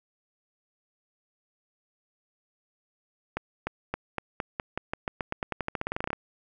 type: accelerating click train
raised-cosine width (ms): 0.5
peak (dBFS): -14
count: 25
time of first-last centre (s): 3.37-6.131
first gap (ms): 300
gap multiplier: 0.9
effects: none